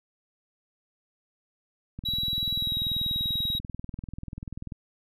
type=click train; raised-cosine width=5 ms; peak=-24 dBFS; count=57; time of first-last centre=1.99-4.722 s; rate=20.5 Hz
type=tone with pitch glide; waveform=triangle; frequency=3897 to 3830 Hz; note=B7 to A#7; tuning=-24 to +46 cents; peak=-25 dBFS; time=2.05-3.59 s; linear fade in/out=10 ms; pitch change=-30 cents; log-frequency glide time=2.55-2.76 s
effects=none